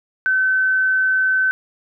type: tone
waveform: sine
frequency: 1527 Hz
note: G6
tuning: 46 cents flat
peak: -14 dBFS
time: 0.26-1.51 s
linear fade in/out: 0 ms
effects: none